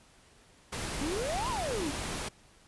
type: noise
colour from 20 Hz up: pink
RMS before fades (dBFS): -36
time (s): 0.72-2.29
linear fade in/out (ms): 10
type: exponential two-way sweep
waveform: triangle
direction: up then down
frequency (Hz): 265 to 1074 to 265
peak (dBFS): -30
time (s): 1.01-1.91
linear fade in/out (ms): 5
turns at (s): 1.49
effects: pink hiss -60 dBFS RMS until 2.67 s + resampled to 24000 Hz